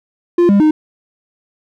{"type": "tone with pitch steps", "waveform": "triangle", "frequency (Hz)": [348.4, 201, 308.3], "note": ["F4", "G3", "D#4"], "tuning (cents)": [-4, 44, -16], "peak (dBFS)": -5, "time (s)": [0.38, 0.71], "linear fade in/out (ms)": 5, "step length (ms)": 110, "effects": []}